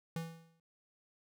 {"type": "tone with exponential decay", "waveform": "square", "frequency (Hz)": 164.81, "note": "E3", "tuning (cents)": 0, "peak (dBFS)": -35, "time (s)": [0.16, 0.6], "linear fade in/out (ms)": 2, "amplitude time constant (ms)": 94, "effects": []}